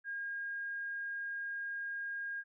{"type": "tone", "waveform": "sine", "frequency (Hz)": 1622, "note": "G#6", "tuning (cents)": -41, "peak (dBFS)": -37, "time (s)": [0.04, 2.44], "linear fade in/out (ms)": 50, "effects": []}